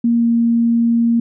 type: tone with pitch glide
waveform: sine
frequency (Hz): 234.4 to 232.9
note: A#3 to A#3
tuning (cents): +10 to -1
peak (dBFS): -11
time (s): 0.04-1.2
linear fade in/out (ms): 5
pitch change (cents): -11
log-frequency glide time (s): 0.17-0.25
effects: none